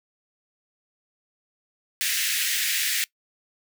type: high-pass noise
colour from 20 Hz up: pink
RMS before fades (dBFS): -25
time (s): 2.01-3.04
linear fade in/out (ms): 0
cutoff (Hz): 1700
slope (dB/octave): 48
effects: noise-tail reverb RT60 0.1 s tail -22 dB re dry